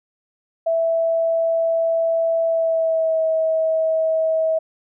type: tone with pitch glide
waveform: sine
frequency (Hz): 659.3 to 642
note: E5 to E5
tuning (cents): 0 to -46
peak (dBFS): -16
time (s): 0.66-4.59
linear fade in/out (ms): 10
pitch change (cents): -46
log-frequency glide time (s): 2.46-3.23
effects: none